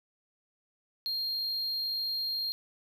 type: tone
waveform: triangle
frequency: 4217 Hz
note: C8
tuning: 13 cents sharp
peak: -29 dBFS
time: 1.06-2.52 s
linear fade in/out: 0 ms
effects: none